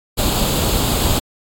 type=noise with comb filter; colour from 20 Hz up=pink; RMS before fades=-17 dBFS; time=0.17-1.2 s; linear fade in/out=20 ms; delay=0.26 ms; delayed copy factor=+0.6; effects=AAC 64 kbps